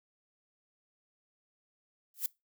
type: noise with exponential growth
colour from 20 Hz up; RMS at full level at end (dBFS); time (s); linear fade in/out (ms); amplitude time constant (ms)
violet; -27; 2.14-2.26; 2; 25
effects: noise-tail reverb RT60 0.2 s tail -22 dB re dry